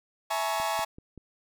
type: chord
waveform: 40% pulse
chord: A# half-diminished seventh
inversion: second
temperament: equal with one note detuned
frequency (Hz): 659.3 / 844.2 / 932.3 / 1108.7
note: E5 / G#5 / A#5 / C#6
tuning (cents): 0 / +28 / 0 / 0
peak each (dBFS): -32 / -30 / -34 / -33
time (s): 0.3-0.85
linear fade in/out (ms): 10
type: click train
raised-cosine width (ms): 3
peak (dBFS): -32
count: 4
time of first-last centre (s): 0.6-1.177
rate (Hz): 5.2
effects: none